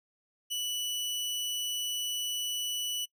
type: tone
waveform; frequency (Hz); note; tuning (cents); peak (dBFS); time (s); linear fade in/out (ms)
sawtooth; 2960; F#7; 0; -28; 0.5-3.06; 20
effects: noise-tail reverb RT60 0.1 s tail -23 dB re dry